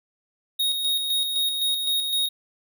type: tone with tremolo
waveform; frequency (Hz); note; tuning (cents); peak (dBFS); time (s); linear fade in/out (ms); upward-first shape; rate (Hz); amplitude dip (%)
square; 3749; A#7; +9; -21; 0.59-2.29; 10; square; 3.9; 40
effects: none